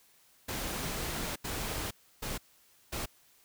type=noise bursts at uneven times; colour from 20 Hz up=pink; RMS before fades=-36 dBFS; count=4; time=0.48-1.36 / 1.44-1.91 / 2.22-2.38 / 2.92-3.06 s; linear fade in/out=10 ms; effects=white hiss -64 dBFS RMS until 3.44 s